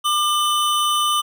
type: tone pair together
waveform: square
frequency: 1196 / 3014 Hz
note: D6 / F#7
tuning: +31 / +31 cents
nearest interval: octave + major third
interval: 1600 cents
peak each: -19 / -22 dBFS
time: 0.04-1.22 s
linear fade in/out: 20 ms
effects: none